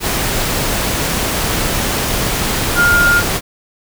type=tone in noise; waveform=sine; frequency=1414 Hz; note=F6; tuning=21 cents sharp; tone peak=-9 dBFS; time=2.75-3.23 s; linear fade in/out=50 ms; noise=pink; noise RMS=-17 dBFS; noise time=0-3.41 s; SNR=+5 dB; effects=none